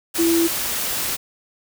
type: tone in noise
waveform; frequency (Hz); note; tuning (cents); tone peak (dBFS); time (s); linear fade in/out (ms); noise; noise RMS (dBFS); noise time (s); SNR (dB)
sine; 334; E4; +23; -15; 0.18-0.48; 20; white; -24; 0.14-1.17; +6
effects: none